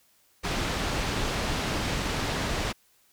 pink low-pass noise, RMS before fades -29 dBFS, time 0.43-2.73 s, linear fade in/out 20 ms, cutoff 5500 Hz, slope 12 dB/octave, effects white hiss -64 dBFS RMS until 3.12 s

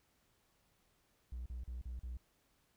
triangle tone bursts, 61.1 Hz, B1, 18 cents flat, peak -38 dBFS, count 5, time 1.32-2.172 s, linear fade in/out 5 ms, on 140 ms, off 38 ms, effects tanh soft clip ceiling -36 dBFS + pink hiss -75 dBFS RMS until 2.76 s

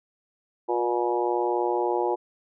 harmonic tone with a mistuned harmonic, 120.4 Hz, B2, 44 cents flat, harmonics 3 / 4 / 5 / 6 / 7 / 8, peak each -26 / -29 / -33 / -33 / -28 / -33 dBFS, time 0.68-2.16 s, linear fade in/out 20 ms, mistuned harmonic 3, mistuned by -15 cents, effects none

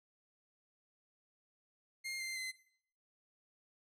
sawtooth tone with pitch steps, 2122 / 2088 / 2054 Hz, C7 / C7 / C7, +24 / -4 / -33 cents, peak -36 dBFS, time 2.04-2.52 s, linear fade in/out 20 ms, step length 160 ms, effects noise-tail reverb RT60 0.6 s tail -17 dB re dry + low-pass 12000 Hz 12 dB/octave

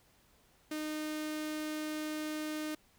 sawtooth tone with notch filter, 306.9 Hz, D#4, 24 cents flat, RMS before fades -38 dBFS, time 0.71-2.75 s, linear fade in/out 5 ms, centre 830 Hz, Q 1.8, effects pink hiss -67 dBFS RMS until 2.98 s

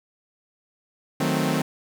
sawtooth chord, D# diminished seventh, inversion none, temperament equal, 155.56 / 185 / 220 / 261.6 Hz, D#3 / F#3 / A3 / C4, 0 / 0 / 0 / 0 cents, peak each -22 / -24 / -24 / -22 dBFS, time 1.2-1.62 s, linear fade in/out 5 ms, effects none

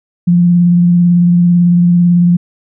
sine tone with vibrato, 174.61 Hz, F3, in tune, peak -5 dBFS, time 0.27-2.37 s, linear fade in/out 10 ms, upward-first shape triangle, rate 18 Hz, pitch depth 25 cents each way, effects none

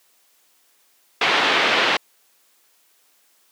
white low-pass noise, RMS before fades -18 dBFS, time 1.21-1.97 s, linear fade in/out 5 ms, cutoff 3400 Hz, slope 24 dB/octave, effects white hiss -60 dBFS RMS until 3.51 s + high-pass 300 Hz 12 dB/octave

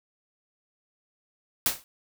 white noise with exponential decay, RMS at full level -20 dBFS, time 1.66-1.84 s, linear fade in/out 1 ms, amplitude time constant 38 ms, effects none

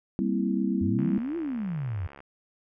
sine chord, C dominant seventh, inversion second, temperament equal, 196 / 233.1 / 261.6 / 329.6 Hz, G3 / Bb3 / C4 / E4, 0 / 0 / 0 / 0 cents, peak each -27 / -30 / -30 / -31 dBFS, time 0.19-1.18 s, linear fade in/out 0 ms
sine exponential two-way sweep, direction up then down, 83.6 to 349.2 to 83.6 Hz, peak -28 dBFS, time 0.81-2.07 s, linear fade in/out 5 ms, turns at 1.37 s
click train, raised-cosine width 0.5 ms, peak -31 dBFS, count 86, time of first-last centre 0.99-2.204 s, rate 70 Hz
effects none

